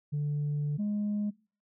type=tone pair in turn; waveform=sine; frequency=146.83 / 207.6 Hz; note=D3 / G#3; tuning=0 / 0 cents; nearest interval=tritone; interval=600 cents; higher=second; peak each=-26 dBFS; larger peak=neither; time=0.12-0.78 / 0.78-1.31 s; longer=first; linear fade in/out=20 ms; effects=noise-tail reverb RT60 0.4 s tail -24 dB re dry + tanh soft clip ceiling -26 dBFS

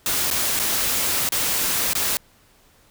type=noise with dropouts; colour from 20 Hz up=white; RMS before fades=-22 dBFS; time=0.06-2.17 s; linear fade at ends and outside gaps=1 ms; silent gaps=0.303-0.311 / 0.592-0.597 / 1.29-1.321 / 1.933-1.952 s; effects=pink hiss -56 dBFS RMS until 2.9 s

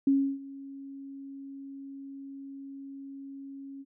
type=tone with ADSR envelope; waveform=sine; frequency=274.6 Hz; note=C#4; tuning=16 cents flat; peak=-19 dBFS; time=0.07-3.85 s; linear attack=4 ms; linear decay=310 ms; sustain=-21 dB; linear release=40 ms; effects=none

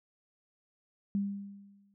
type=tone with exponential decay; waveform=sine; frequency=200 Hz; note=G3; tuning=35 cents sharp; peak=-26 dBFS; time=1.15-1.94 s; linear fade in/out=0 ms; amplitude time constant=170 ms; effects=none

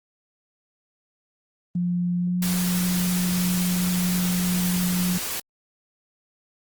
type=tone with pitch glide; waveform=sine; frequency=176.4 to 179.69 Hz; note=F3 to F3; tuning=+18 to +50 cents; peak=-21 dBFS; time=1.75-5.18 s; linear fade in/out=5 ms; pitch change=+32 cents; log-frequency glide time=2.18-2.4 s
type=noise; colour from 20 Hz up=white; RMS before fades=-29 dBFS; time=2.42-5.4 s; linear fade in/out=5 ms
effects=Opus 24 kbps

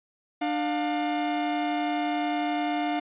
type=tone pair together; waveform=45% pulse; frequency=298.1 / 709 Hz; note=D4 / F5; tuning=+26 / +26 cents; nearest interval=octave + minor third; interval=1500 cents; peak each=-28 / -28 dBFS; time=0.41-3 s; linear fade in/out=10 ms; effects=resampled to 8000 Hz

